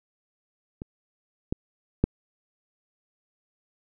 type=clicks; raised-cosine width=3 ms; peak=-22 / -13 / -6 dBFS; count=3; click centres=0.819 / 1.525 / 2.04 s; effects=none